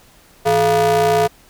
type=ring-modulated tone; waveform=square; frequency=132.7 Hz; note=C3; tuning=25 cents sharp; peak=-10 dBFS; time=0.45-1.28 s; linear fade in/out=20 ms; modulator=561 Hz; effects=pink hiss -49 dBFS RMS until 1.49 s